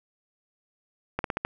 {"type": "slowing click train", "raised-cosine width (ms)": 0.5, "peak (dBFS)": -12, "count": 5, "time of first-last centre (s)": [1.19, 1.45], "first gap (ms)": 52, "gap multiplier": 1.15, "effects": []}